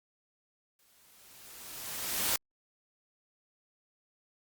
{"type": "noise with exponential growth", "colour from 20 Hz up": "white", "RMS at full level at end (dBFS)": -28, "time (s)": [0.79, 2.36], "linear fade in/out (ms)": 2, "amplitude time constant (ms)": 340, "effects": ["Opus 48 kbps"]}